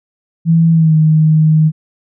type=tone with pitch glide; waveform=sine; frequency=164.81 to 156.28 Hz; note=E3 to D#3; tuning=0 to +8 cents; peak=-6 dBFS; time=0.45-1.72 s; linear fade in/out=50 ms; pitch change=-92 cents; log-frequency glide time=0.72-0.95 s; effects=none